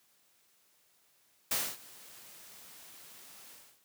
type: noise with ADSR envelope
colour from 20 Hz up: white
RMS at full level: -30 dBFS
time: 1.51-3.8 s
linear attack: 5 ms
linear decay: 250 ms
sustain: -23 dB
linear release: 280 ms
effects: white hiss -69 dBFS RMS until 3.84 s + high-pass 100 Hz 12 dB/octave